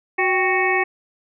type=harmonic tone with a mistuned harmonic; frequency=370 Hz; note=F#4; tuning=in tune; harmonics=1 / 2 / 3 / 5 / 6 / 7; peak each=-22 / -23 / -27 / -22 / -22 / -28 dBFS; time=0.18-0.84 s; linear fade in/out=10 ms; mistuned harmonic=2; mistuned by=+90 cents; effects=none